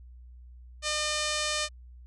5% pulse tone, 605 Hz, D#5, 49 cents flat, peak -16 dBFS, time 0.82-1.69 s, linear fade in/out 50 ms, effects added 61 Hz sine -46 dBFS peak until 2.06 s + resampled to 24000 Hz

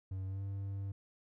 triangle tone with pitch glide, 95 to 98.41 Hz, F#2 to G2, +46 to +7 cents, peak -35 dBFS, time 0.11-0.92 s, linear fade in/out 5 ms, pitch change +61 cents, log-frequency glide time 0.26-0.42 s, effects none

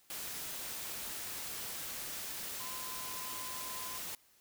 sine tone in noise, 1023 Hz, C6, 39 cents flat, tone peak -47 dBFS, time 2.6-3.98 s, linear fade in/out 2 ms, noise white, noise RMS -42 dBFS, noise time 0.1-4.15 s, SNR -8 dB, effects white hiss -67 dBFS RMS until 4.4 s

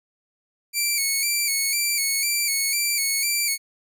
10% pulse tone with vibrato, 2274 Hz, C#7, 44 cents sharp, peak -12 dBFS, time 0.73-3.58 s, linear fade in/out 50 ms, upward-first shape square, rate 2 Hz, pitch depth 55 cents each way, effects none

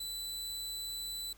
sawtooth tone, 3989 Hz, B7, 17 cents sharp, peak -35 dBFS, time 0-1.33 s, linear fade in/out 5 ms, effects added 50 Hz sine -56 dBFS peak until 1.37 s + pink hiss -62 dBFS RMS until 1.37 s

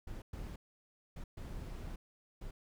brown noise bursts at uneven times, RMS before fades -44 dBFS, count 5, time 0.07-0.22 / 0.33-0.56 / 1.16-1.24 / 1.37-1.96 / 2.41-2.51 s, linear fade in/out 5 ms, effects none

